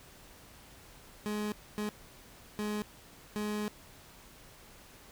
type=tone bursts at uneven times; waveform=30% pulse; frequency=210 Hz; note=G#3; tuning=19 cents sharp; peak=-30 dBFS; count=4; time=1.26-1.52 / 1.78-1.89 / 2.59-2.82 / 3.36-3.68 s; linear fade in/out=0 ms; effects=pink hiss -55 dBFS RMS until 5.11 s